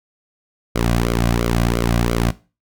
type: tone with flanger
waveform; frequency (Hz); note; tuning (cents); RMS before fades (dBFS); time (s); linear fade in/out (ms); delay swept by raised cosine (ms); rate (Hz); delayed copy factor
sawtooth; 58.27; A#1; 0; -18; 0.75-2.31; 10; 1.1 to 2.3; 2.9; -0.75
effects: noise-tail reverb RT60 0.3 s tail -17 dB re dry